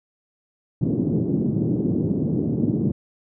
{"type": "band-pass noise", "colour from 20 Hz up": "pink", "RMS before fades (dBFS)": -22, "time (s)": [0.81, 2.92], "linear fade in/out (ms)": 5, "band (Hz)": [130, 340], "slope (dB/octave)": 24, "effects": []}